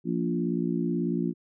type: harmonic tone with a mistuned harmonic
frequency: 58.27 Hz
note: A#1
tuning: in tune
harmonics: 3 / 4 / 5 / 6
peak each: -29 / -30 / -31 / -32 dBFS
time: 0.04-1.34 s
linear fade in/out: 50 ms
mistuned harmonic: 3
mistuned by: -16 cents
effects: none